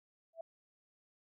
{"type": "tone with exponential growth", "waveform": "sine", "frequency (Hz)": 659.3, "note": "E5", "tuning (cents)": 0, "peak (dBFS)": -38, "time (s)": [0.33, 0.41], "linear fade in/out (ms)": 5, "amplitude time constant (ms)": 17, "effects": []}